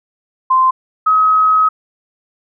sine tone pair in turn, 1040 / 1272.6 Hz, C6 / D#6, -11 / +39 cents, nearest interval minor third, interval 350 cents, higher second, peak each -8 dBFS, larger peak neither, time 0.5-0.71 / 1.06-1.69 s, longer second, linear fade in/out 10 ms, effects none

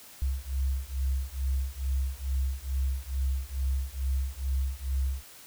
sine beating tone pair, 65.41 / 67.71 Hz, C2 / C#2, 0 / -40 cents, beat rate 2.3 Hz, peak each -30 dBFS, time 0.22-5.23 s, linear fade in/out 0 ms, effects white hiss -50 dBFS RMS until 5.46 s

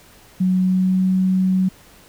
sine tone with pitch glide, 185 to 186.93 Hz, F#3 to F#3, 0 to +18 cents, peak -14 dBFS, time 0.4-1.69 s, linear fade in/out 10 ms, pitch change +18 cents, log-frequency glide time 0.59-1.05 s, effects pink hiss -48 dBFS RMS until 2.08 s

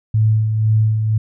sine tone with tremolo, 109.1 Hz, A2, 14 cents flat, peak -10 dBFS, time 0.14-1.18 s, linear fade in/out 5 ms, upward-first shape sine, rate 2 Hz, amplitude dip 45%, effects none

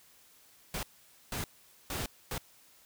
pink noise bursts at uneven times, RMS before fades -36 dBFS, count 4, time 0.74-0.83 / 1.32-1.44 / 1.9-2.06 / 2.31-2.38 s, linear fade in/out 2 ms, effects white hiss -61 dBFS RMS until 2.85 s

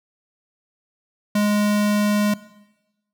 square tone, 207.7 Hz, G#3, in tune, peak -17 dBFS, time 1.35-2.34 s, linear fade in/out 5 ms, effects noise-tail reverb RT60 1.0 s tail -18 dB re dry

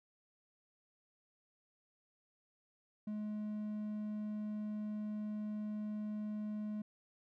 triangle tone, 211.5 Hz, G#3, 32 cents sharp, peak -36 dBFS, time 3.07-6.82 s, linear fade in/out 5 ms, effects none

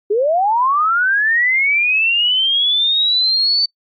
sine linear sweep, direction up, 392 to 4561 Hz, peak -12 dBFS, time 0.1-3.66 s, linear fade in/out 10 ms, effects noise-tail reverb RT60 0.1 s tail -25 dB re dry + AAC 64 kbps

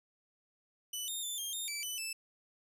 15% pulse tone with pitch steps, 2981 / 3666 / 3534 / 3209 / 3661 / 2318 / 2995 / 2638 Hz, F#7 / A#7 / A7 / G7 / A#7 / D7 / F#7 / E7, +12 / -30 / +7 / +40 / -32 / -23 / +20 / +1 cents, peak -30 dBFS, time 0.93-2.13 s, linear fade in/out 5 ms, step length 150 ms, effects none

